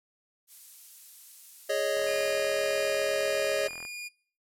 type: noise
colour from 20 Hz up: violet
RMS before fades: -45 dBFS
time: 0.47-2.34 s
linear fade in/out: 50 ms
type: chord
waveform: square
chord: Ab suspended fourth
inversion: none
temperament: equal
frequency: 415.3 / 554.4 / 622.3 Hz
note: Ab4 / Db5 / Eb5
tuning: 0 / 0 / 0 cents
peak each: -34 / -30 / -31 dBFS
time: 1.69-3.68 s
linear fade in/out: 10 ms
type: click train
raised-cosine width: 0.5 ms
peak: -30 dBFS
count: 80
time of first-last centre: 1.97-3.851 s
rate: 42 Hz
type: tone with tremolo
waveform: sawtooth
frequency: 2432 Hz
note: D#7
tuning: 40 cents flat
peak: -33 dBFS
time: 2.06-4.09 s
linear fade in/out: 20 ms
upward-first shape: triangle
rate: 1.6 Hz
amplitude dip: 25%
effects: noise-tail reverb RT60 0.5 s tail -24 dB re dry + low-pass 12000 Hz 12 dB/octave